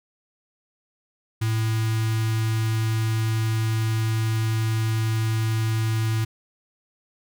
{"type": "tone with notch filter", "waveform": "square", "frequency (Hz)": 111.1, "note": "A2", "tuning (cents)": 17, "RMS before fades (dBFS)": -23, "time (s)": [1.41, 6.25], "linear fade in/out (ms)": 10, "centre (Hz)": 560, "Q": 0.6, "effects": []}